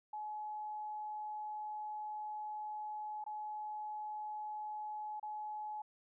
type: tone with dropouts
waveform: sine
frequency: 849 Hz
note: G#5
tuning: 38 cents sharp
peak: -40 dBFS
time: 0.13-5.82 s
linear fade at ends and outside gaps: 5 ms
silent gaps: 3.241-3.263 / 5.198-5.228 s
effects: none